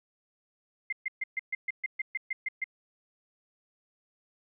sine tone bursts, 2093 Hz, C7, in tune, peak -28 dBFS, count 12, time 0.9-2.642 s, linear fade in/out 5 ms, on 26 ms, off 130 ms, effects none

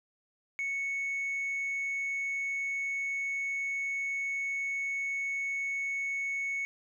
triangle tone with tanh clipping, 2213 Hz, C#7, 3 cents flat, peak -31 dBFS, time 0.59-6.65 s, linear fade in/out 0 ms, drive 6 dB, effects none

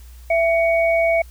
sine tone pair together, 666 / 2240 Hz, E5 / C#7, +18 / +18 cents, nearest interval octave + major sixth, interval 2100 cents, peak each -15 / -21 dBFS, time 0.3-1.22 s, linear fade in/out 5 ms, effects added 60 Hz sine -38 dBFS peak until 1.3 s + white hiss -52 dBFS RMS until 1.3 s

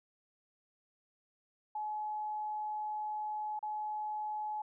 sine tone with dropouts, 850 Hz, G#5, 40 cents sharp, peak -35 dBFS, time 1.75-4.62 s, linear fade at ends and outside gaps 5 ms, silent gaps 3.592-3.627 s, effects none

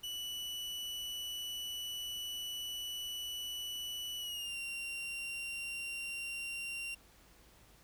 40% pulse tone with pitch glide, 2960 to 2762 Hz, F#7 to F7, 0 to -20 cents, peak -38 dBFS, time 0.03-6.95 s, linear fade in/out 10 ms, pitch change -120 cents, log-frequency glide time 4.18-4.57 s, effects added 50 Hz sine -67 dBFS peak until 7.83 s + pink hiss -63 dBFS RMS until 7.83 s

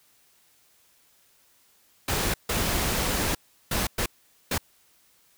pink noise bursts at uneven times, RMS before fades -26 dBFS, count 5, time 2.08-2.34 / 2.49-3.35 / 3.71-3.87 / 3.98-4.06 / 4.51-4.58 s, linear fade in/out 5 ms, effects white hiss -62 dBFS RMS until 5.37 s

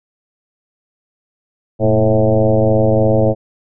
sine tone with frequency modulation, 329.6 Hz, E4, in tune, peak -9 dBFS, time 1.79-3.35 s, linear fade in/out 50 ms, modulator 106 Hz, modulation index 3.1, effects none

